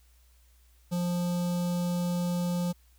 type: tone with notch filter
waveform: square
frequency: 175.8 Hz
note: F3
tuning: 12 cents sharp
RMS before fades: -29 dBFS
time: 0.91-2.73 s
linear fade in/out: 20 ms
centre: 1900 Hz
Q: 0.7
effects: added 60 Hz sine -58 dBFS peak until 2.98 s + white hiss -67 dBFS RMS until 2.98 s